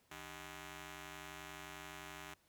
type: ring-modulated tone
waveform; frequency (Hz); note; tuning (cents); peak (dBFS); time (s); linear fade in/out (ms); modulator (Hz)
5% pulse; 230.7; A#3; -18; -34; 0.11-2.34; 5; 531
effects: pink hiss -73 dBFS RMS until 2.48 s + high-pass 60 Hz 12 dB/octave